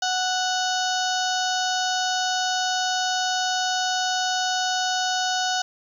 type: harmonic tone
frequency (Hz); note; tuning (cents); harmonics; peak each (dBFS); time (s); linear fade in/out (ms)
740; F#5; 0; 1 / 2 / 4 / 5 / 6 / 7 / 8 / 9; -25 / -28 / -31 / -32 / -33 / -33 / -34 / -35; 0.02-5.62; 5
effects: 9-bit